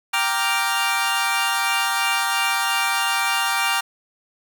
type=chord; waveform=20% pulse; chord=G minor seventh; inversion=none; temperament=equal; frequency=784 / 932.3 / 1174.7 / 1396.9 Hz; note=G5 / Bb5 / D6 / F6; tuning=0 / 0 / 0 / 0 cents; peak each=-20 dBFS; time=0.13-3.81 s; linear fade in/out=10 ms; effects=none

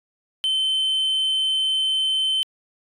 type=tone; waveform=sine; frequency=3078 Hz; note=G7; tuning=32 cents flat; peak=-16 dBFS; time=0.44-2.43 s; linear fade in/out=0 ms; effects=tanh soft clip ceiling -18 dBFS

